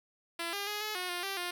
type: tone with pitch steps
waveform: 5% pulse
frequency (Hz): 337.7 / 402.7 / 417.1 / 426.8 / 362.7 / 353.1 / 391.4 / 353.3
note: E4 / G4 / G#4 / G#4 / F#4 / F4 / G4 / F4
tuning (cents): +42 / +47 / +7 / +47 / -34 / +19 / -3 / +20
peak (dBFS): -23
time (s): 0.39-1.51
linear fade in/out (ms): 5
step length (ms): 140
effects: none

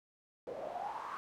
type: noise with band-pass filter sweep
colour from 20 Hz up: pink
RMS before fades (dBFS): -42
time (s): 0.47-1.17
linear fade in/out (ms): 0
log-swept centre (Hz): 500 to 1200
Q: 7.9
effects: none

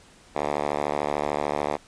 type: tone with band-pass filter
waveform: 5% pulse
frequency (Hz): 73.42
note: D2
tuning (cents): 0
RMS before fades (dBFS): -27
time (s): 0.35-1.77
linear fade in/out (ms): 10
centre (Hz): 770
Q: 0.8
effects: pink hiss -53 dBFS RMS until 1.87 s + resampled to 22050 Hz

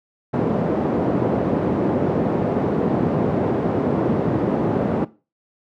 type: band-pass noise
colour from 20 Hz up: pink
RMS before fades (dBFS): -20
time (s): 0.33-5.05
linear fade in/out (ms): 10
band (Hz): 170 to 520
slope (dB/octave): 12
effects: noise-tail reverb RT60 0.3 s tail -18 dB re dry + high-pass 80 Hz 12 dB/octave

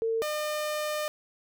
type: tone pair in turn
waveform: sine / sawtooth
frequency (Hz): 451.7 / 604.9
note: A4 / D#5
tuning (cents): +45 / -49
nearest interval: perfect fourth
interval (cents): 506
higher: second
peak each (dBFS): -25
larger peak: neither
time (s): 0.02-0.22 / 0.22-1.08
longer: second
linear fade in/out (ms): 0
effects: none

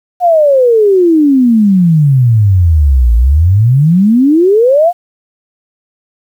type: exponential two-way sweep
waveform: sine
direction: down then up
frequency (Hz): 731 to 55.7 to 731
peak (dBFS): -4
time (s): 0.2-4.93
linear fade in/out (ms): 50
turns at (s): 3.15
effects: 7-bit

